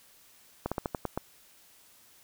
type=slowing click train; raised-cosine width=1 ms; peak=-16 dBFS; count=7; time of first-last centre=0.66-1.176 s; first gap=56 ms; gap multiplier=1.17; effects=white hiss -59 dBFS RMS until 2.23 s